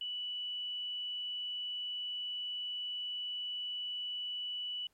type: tone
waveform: sine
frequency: 2960 Hz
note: F#7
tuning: in tune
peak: -36 dBFS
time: 0.01-4.87 s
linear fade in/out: 2 ms
effects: pink hiss -75 dBFS RMS until 4.93 s + MP3 64 kbps